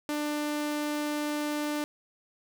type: tone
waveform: sawtooth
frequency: 297.1 Hz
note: D4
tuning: 20 cents sharp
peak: -25 dBFS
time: 0.09-1.84 s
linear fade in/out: 0 ms
effects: none